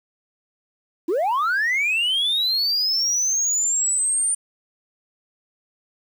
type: linear sweep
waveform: sine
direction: up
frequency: 298.9 to 9060 Hz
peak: -16 dBFS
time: 1.08-4.35 s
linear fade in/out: 10 ms
effects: tanh soft clip ceiling -17 dBFS + 8-bit